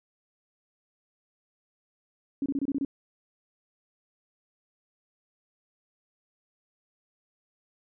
sine tone bursts, 277.2 Hz, C#4, in tune, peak -25 dBFS, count 7, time 2.42-2.849 s, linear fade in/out 2 ms, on 39 ms, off 26 ms, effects none

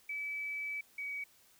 sine tone pair in turn, 2298 / 2266 Hz, D7 / C#7, -38 / +37 cents, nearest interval unison, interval 25 cents, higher first, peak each -36 / -37 dBFS, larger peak first, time 0.09-0.81 / 0.98-1.24 s, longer first, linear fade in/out 5 ms, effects white hiss -65 dBFS RMS until 1.59 s

